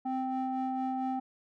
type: ring-modulated tone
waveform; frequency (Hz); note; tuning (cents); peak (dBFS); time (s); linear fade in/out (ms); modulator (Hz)
triangle; 261.6; C4; 0; -25; 0.05-1.2; 10; 521
effects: none